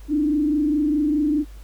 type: tone with frequency modulation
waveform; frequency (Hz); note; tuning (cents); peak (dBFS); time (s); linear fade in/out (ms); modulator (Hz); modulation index
sine; 298.3; D4; +27; -17; 0.08-1.45; 50; 24.8; 0.69
effects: added 50 Hz sine -37 dBFS peak until 1.63 s + pink hiss -53 dBFS RMS until 1.63 s